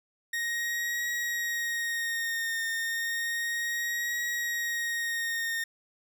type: tone with vibrato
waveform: 40% pulse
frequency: 1864.7 Hz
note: A#6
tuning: in tune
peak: -28 dBFS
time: 0.33-5.64 s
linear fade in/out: 5 ms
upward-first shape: triangle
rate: 0.32 Hz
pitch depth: 36 cents each way
effects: none